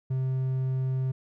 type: tone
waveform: triangle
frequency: 130.81 Hz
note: C3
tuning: in tune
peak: -23 dBFS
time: 0.1-1.12 s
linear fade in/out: 10 ms
effects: none